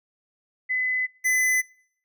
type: tone pair in turn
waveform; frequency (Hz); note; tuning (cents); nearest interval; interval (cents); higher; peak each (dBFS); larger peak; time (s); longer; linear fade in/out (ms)
sine / square; 2016 / 2016; B6 / B6; +35 / +35; unison; 0; neither; -22 / -20; second; 0.69-1.07 / 1.24-1.62; neither; 20
effects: noise-tail reverb RT60 0.6 s tail -24 dB re dry